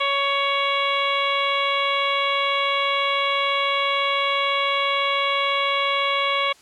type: harmonic tone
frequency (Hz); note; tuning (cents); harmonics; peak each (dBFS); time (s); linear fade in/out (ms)
558; C#5; +11; 1 / 2 / 3 / 4 / 5 / 6 / 7; -27 / -23 / -35 / -25 / -30 / -27 / -35; 0-6.53; 10
effects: white hiss -52 dBFS RMS until 6.61 s + low-pass 8000 Hz 12 dB/octave